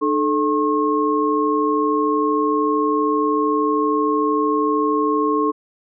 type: tone cluster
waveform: sine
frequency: 301.4 / 434.4 / 1079 Hz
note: D4 / A4 / C#6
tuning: +45 / -22 / -47 cents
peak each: -20 dBFS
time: 0.01-5.52 s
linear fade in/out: 20 ms
effects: none